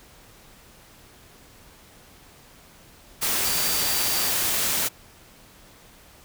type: tone in noise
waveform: sine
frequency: 4651 Hz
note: D8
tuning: 18 cents flat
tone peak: -31 dBFS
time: 3.44-4.31 s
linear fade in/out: 20 ms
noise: white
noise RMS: -24 dBFS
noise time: 3.21-4.89 s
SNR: -10 dB
effects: pink hiss -51 dBFS RMS until 6.24 s